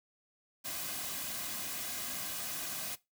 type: noise with comb filter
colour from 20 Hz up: white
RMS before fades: -39 dBFS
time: 0.64-2.96 s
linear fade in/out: 20 ms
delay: 2.2 ms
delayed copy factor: -0.55
effects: noise-tail reverb RT60 0.2 s tail -19 dB re dry